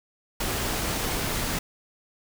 pink noise, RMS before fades -28 dBFS, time 0.4-1.59 s, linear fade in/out 5 ms, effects none

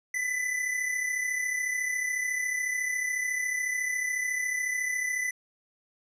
square tone pair together, 1995 / 2029 Hz, B6 / B6, +17 / +46 cents, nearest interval unison, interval 29 cents, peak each -29 / -36 dBFS, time 0.14-5.31 s, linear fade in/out 5 ms, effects low-pass 12000 Hz 12 dB/octave

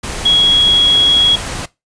sine tone in noise, 3322 Hz, G#7, in tune, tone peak -7 dBFS, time 0.25-1.36 s, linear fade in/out 10 ms, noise pink, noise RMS -23 dBFS, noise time 0.03-1.66 s, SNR +13 dB, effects noise-tail reverb RT60 0.2 s tail -19 dB re dry + resampled to 22050 Hz

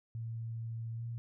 sine tone with pitch glide, 114.2 to 116.87 Hz, A#2 to A#2, -35 to +5 cents, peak -37 dBFS, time 0.15-1.18 s, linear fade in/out 0 ms, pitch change +40 cents, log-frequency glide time 0.95-1.04 s, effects none

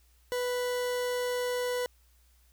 40% pulse tone, 493.9 Hz, B4, in tune, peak -28 dBFS, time 0.32-1.86 s, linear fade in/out 0 ms, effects added 60 Hz sine -61 dBFS peak until 2.52 s + white hiss -68 dBFS RMS until 2.52 s

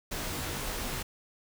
pink noise with comb filter, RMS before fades -35 dBFS, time 0.11-1.03 s, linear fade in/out 10 ms, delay 18 ms, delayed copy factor -0.85, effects none

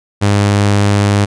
sawtooth tone, 101.7 Hz, G#2, 36 cents flat, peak -5 dBFS, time 0.21-1.26 s, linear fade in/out 20 ms, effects resampled to 22050 Hz

